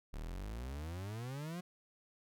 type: exponential sweep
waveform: 40% pulse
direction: up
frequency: 35.61 to 183.5 Hz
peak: -40 dBFS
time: 0.13-1.61 s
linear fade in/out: 10 ms
effects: none